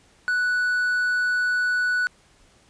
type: tone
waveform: triangle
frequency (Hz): 1480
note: F#6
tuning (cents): 0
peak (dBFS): -18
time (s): 0.28-2.07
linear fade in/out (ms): 0
effects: pink hiss -57 dBFS RMS until 2.69 s + resampled to 22050 Hz